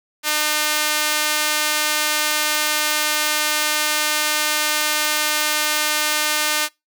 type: tone with high-pass filter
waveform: sawtooth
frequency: 302.8 Hz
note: D#4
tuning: 47 cents flat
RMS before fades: -20 dBFS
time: 0.23-6.69 s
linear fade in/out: 50 ms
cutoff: 1500 Hz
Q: 0.51
effects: noise-tail reverb RT60 0.2 s tail -23 dB re dry